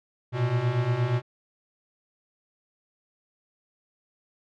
square beating tone pair, 116 / 124.5 Hz, A#2 / B2, -8 / +14 cents, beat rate 8.5 Hz, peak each -29 / -25 dBFS, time 0.32-1.22 s, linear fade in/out 50 ms, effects low-pass 3000 Hz 12 dB/octave

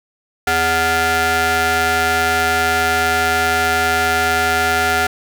sawtooth ring-modulated tone, 329.6 Hz, E4, in tune, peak -7 dBFS, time 0.47-5.07 s, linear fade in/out 5 ms, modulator 1070 Hz, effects none

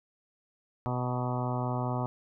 harmonic tone with a mistuned harmonic, 124.6 Hz, B2, 16 cents sharp, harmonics 1 / 2 / 3 / 4 / 5 / 6 / 7 / 8 / 9 / 10, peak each -31 / -36 / -41 / -43 / -39 / -39 / -40 / -41 / -42 / -45 dBFS, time 0.86-2.06 s, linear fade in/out 0 ms, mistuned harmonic 8, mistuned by -34 cents, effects none

